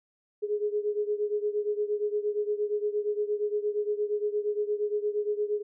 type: beating tone pair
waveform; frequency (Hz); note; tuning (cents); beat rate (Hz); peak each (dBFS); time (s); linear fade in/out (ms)
sine; 415 / 423.6; G#4 / G#4; -1 / +34; 8.6; -28 / -31; 0.42-5.63; 20
effects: none